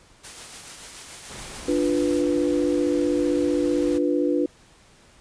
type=noise with tremolo; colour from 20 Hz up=white; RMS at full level=-38 dBFS; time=0.23-2.23 s; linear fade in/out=20 ms; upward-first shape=triangle; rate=6.9 Hz; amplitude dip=35%
type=noise; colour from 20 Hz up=pink; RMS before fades=-39 dBFS; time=1.29-3.99 s; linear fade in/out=20 ms
type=chord; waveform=sine; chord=B diminished; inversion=first; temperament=equal; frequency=293.7 / 349.2 / 493.9 Hz; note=D4 / F4 / B4; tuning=0 / 0 / 0 cents; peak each=-22 / -24 / -25 dBFS; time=1.68-4.46 s; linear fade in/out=5 ms
effects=pink hiss -54 dBFS RMS until 5.2 s + resampled to 22050 Hz